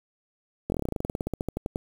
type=slowing click train; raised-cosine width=2 ms; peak=-15 dBFS; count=22; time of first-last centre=0.7-1.759 s; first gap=21 ms; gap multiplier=1.08; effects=7-bit